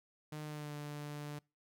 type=tone with pitch glide; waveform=sawtooth; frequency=151.9 to 147.32 Hz; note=D#3 to D3; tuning=-41 to +6 cents; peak=-38 dBFS; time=0.32-1.39 s; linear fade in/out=5 ms; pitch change=-53 cents; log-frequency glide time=0.43-0.74 s; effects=noise-tail reverb RT60 0.3 s tail -26 dB re dry